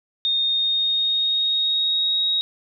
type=tone with pitch glide; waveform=sine; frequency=3683 to 3784 Hz; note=A#7 to A#7; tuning=-22 to +25 cents; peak=-18 dBFS; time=0.25-2.41 s; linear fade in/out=0 ms; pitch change=+47 cents; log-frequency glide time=0.42-2.22 s; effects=none